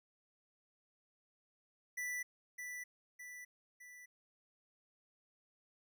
square tone with echo, 1975.5 Hz, B6, in tune, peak -39 dBFS, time 1.97-2.23 s, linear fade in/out 10 ms, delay 610 ms, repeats 3, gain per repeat -5 dB, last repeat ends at 4.06 s, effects none

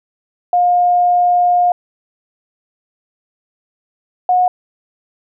sine tone pair in turn, 711 / 726.8 Hz, F5 / F#5, +31 / -31 cents, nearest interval unison, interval 38 cents, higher second, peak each -9 dBFS, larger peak neither, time 0.53-1.72 / 4.29-4.48 s, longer first, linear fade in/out 2 ms, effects none

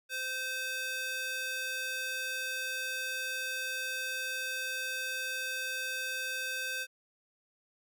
square tone with high-pass filter, 517 Hz, C5, 21 cents flat, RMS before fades -36 dBFS, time 0.09-6.87 s, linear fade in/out 50 ms, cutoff 1700 Hz, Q 1.3, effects none

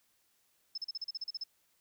sine tone bursts, 5230 Hz, E8, 15 cents flat, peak -35 dBFS, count 11, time 0.75-1.438 s, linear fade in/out 5 ms, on 28 ms, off 38 ms, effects white hiss -73 dBFS RMS until 1.8 s

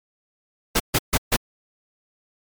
pink noise bursts, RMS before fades -18 dBFS, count 4, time 0.75-1.366 s, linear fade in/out 10 ms, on 49 ms, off 140 ms, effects MP3 96 kbps

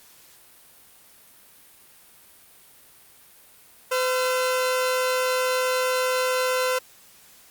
sawtooth tone pair together, 509.8 / 1361 Hz, C5 / F6, -45 / -45 cents, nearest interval octave + perfect fourth, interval 1700 cents, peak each -18 / -26 dBFS, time 3.91-6.79 s, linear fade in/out 10 ms, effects white hiss -52 dBFS RMS until 7.5 s + Opus 48 kbps

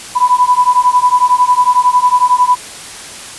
sine beating tone pair, 987.8 / 998.8 Hz, B5 / B5, 0 / +19 cents, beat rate 11 Hz, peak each -10 dBFS, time 0.15-2.56 s, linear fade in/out 20 ms, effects white hiss -29 dBFS RMS until 3.38 s + resampled to 24000 Hz

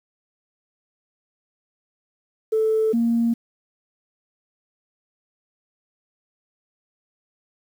sine tone pair in turn, 439.1 / 232.6 Hz, A4 / A#3, -4 / -4 cents, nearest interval major seventh, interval 1100 cents, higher first, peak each -16 dBFS, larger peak neither, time 2.52-2.93 / 2.93-3.34 s, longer neither, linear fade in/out 10 ms, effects tanh soft clip ceiling -12 dBFS + 8-bit

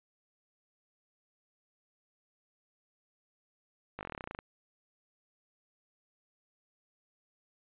slowing click train, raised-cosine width 0.5 ms, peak -24 dBFS, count 15, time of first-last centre 3.99-4.389 s, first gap 19 ms, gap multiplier 1.06, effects resampled to 8000 Hz

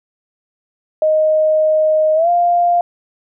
sine tone with pitch glide, 622.3 to 698.5 Hz, D#5 to F5, 0 to 0 cents, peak -10 dBFS, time 1.02-2.81 s, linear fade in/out 2 ms, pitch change +200 cents, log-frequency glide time 2.15-2.29 s, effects none

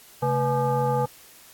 sine tone with frequency modulation, 491.9 Hz, B4, 7 cents flat, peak -20 dBFS, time 0.22-1.06 s, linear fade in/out 10 ms, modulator 357 Hz, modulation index 1.4, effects white hiss -50 dBFS RMS until 1.53 s + AAC 64 kbps

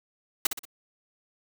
white noise with echo, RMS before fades -22 dBFS, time 0.45-0.47 s, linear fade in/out 5 ms, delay 61 ms, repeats 3, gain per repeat -7 dB, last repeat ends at 0.653 s, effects none

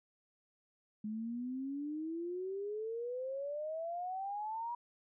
sine exponential sweep, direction up, 210 to 965 Hz, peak -37 dBFS, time 1.04-4.75 s, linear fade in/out 5 ms, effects none

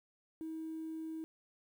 triangle tone, 320 Hz, D#4, 49 cents sharp, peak -36 dBFS, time 0.41-1.24 s, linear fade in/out 0 ms, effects tanh soft clip ceiling -37 dBFS + 11-bit

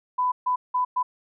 sine tone bursts at uneven times, 999 Hz, B5, 20 cents sharp, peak -20 dBFS, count 4, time 0.18-0.32 / 0.46-0.56 / 0.74-0.85 / 0.96-1.03 s, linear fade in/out 10 ms, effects none

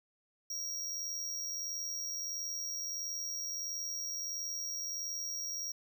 square tone with amplitude modulation, 5650 Hz, F8, 19 cents sharp, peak -35 dBFS, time 0.5-5.72 s, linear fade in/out 5 ms, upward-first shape sine, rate 81.5 Hz, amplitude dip 40%, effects none

